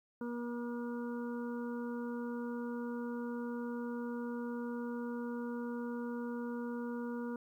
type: harmonic tone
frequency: 239.1 Hz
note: A#3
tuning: 44 cents sharp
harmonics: 1 / 2 / 4 / 5 / 6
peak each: -38 / -43 / -50 / -55 / -52 dBFS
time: 0.21-7.36 s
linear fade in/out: 2 ms
effects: 12-bit